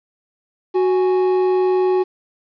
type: tone pair together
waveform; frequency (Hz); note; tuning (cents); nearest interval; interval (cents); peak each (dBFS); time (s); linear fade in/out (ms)
triangle; 370 / 830.6; F#4 / G#5; 0 / 0; octave + major second; 1400; -12 / -23; 0.74-2.04; 20
effects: resampled to 11025 Hz + 8-bit